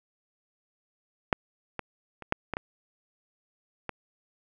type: clicks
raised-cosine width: 0.5 ms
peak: -6 / -17 / -26 / -8 / -15 / -15 / -17 dBFS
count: 7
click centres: 1.328 / 1.793 / 2.223 / 2.324 / 2.537 / 2.569 / 3.893 s
effects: none